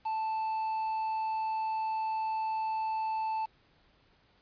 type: tone with quantisation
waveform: triangle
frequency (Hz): 880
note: A5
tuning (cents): 0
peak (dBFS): -28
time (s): 0.05-3.46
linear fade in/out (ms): 10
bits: 8
effects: pink hiss -66 dBFS RMS until 4.41 s + resampled to 11025 Hz